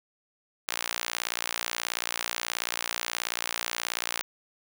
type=tone with high-pass filter; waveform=sawtooth; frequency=58.5 Hz; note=A#1; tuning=7 cents sharp; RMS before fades=-33 dBFS; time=0.68-4.22 s; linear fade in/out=0 ms; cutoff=1500 Hz; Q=0.52; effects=none

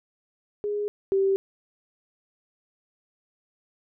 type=tone pair in turn; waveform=sine; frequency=413.7 / 388.8 Hz; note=G#4 / G4; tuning=-7 / -14 cents; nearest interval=minor second; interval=107 cents; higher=first; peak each=-25 / -19 dBFS; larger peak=second; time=0.64-0.88 / 1.12-1.36 s; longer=neither; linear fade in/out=0 ms; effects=none

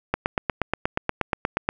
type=click train; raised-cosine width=0.5 ms; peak=-6 dBFS; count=14; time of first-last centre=0.14-1.689 s; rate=8.39 Hz; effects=none

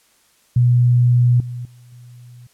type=tone with level steps; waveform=sine; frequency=122.2 Hz; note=B2; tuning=18 cents flat; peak=-10 / -25 / -42 / -38 dBFS; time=0.56-2.47 s; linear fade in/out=5 ms; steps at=1.4 / 1.65 / 1.92 s; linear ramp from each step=2 ms; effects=white hiss -57 dBFS RMS until 2.53 s + low-pass 12000 Hz 12 dB/octave

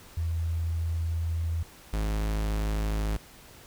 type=tone pair in turn; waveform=sine / 45% pulse; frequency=82.7 / 52.74 Hz; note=E2 / G#1; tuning=+6 / +27 cents; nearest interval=minor sixth; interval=779 cents; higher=first; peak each=-26 dBFS; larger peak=neither; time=0.17-1.63 / 1.93-3.17 s; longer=first; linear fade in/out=5 ms; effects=pink hiss -51 dBFS RMS until 3.66 s

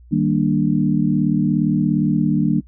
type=chord; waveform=sine; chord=Eb major seventh; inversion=none; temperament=equal with one note detuned; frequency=155.56 / 196 / 233.1 / 295.4 Hz; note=Eb3 / G3 / Bb3 / D4; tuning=0 / 0 / 0 / +10 cents; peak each=-20 dBFS; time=0.11-2.61 s; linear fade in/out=20 ms; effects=noise-tail reverb RT60 0.1 s tail -23 dB re dry + added 60 Hz sine -42 dBFS peak until 2.67 s

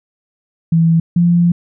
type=tone pair in turn; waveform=sine; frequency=164.81 / 172.76 Hz; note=E3 / F3; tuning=0 / -18 cents; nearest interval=minor second; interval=82 cents; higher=second; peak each=-8 dBFS; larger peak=neither; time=0.72-1 / 1.16-1.52 s; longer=second; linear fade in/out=5 ms; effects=none

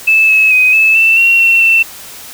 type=tone with pitch steps; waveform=sine; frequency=2622 / 2583 / 2511 / 2609 / 2666 / 2734 / 2712 / 2684 Hz; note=E7 / E7 / D#7 / E7 / E7 / F7 / E7 / E7; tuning=-10 / -36 / +15 / -18 / +19 / -37 / +49 / +31 cents; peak=-5 dBFS; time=0.07-1.83 s; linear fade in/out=10 ms; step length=220 ms; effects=white hiss -31 dBFS RMS until 2.33 s

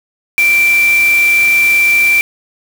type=tone in noise; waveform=sine; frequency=2349 Hz; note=D7; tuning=in tune; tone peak=-7 dBFS; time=0.38-2.21 s; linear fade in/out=0 ms; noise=white; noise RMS=-23 dBFS; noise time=0.38-2.21 s; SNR=+13 dB; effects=none

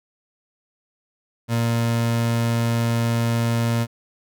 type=tone; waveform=30% pulse; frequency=116.54 Hz; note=A#2; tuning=in tune; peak=-16 dBFS; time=1.48-3.87 s; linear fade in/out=50 ms; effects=none

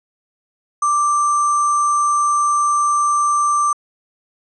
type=tone with sample-and-hold; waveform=sine; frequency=1175 Hz; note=D6; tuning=1 cent sharp; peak=-13 dBFS; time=0.82-3.73 s; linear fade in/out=5 ms; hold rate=7350 Hz; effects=resampled to 22050 Hz

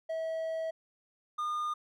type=tone pair in turn; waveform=triangle; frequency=647 / 1216.4 Hz; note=E5 / D#6; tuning=-32 / -40 cents; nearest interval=major seventh; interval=1092 cents; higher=second; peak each=-30 / -29 dBFS; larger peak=second; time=0.09-0.71 / 1.38-1.74 s; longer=first; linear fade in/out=10 ms; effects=none

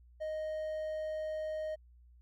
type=tone; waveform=triangle; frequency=622.3 Hz; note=D#5; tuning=in tune; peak=-33 dBFS; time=0.2-1.76 s; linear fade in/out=20 ms; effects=added 60 Hz sine -57 dBFS peak until 2.21 s

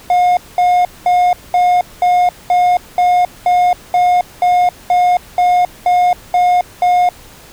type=tone bursts; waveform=triangle; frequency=717 Hz; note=F5; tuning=45 cents sharp; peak=-6 dBFS; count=15; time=0.1-7.09 s; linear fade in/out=2 ms; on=270 ms; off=210 ms; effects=pink hiss -39 dBFS RMS until 7.52 s

